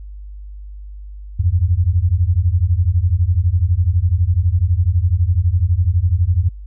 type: beating tone pair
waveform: sine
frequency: 82.41 / 94.41 Hz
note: E2 / F#2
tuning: 0 / +35 cents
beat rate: 12 Hz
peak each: -15 dBFS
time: 1.39-6.49 s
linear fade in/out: 10 ms
effects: added 50 Hz sine -30 dBFS peak until 6.66 s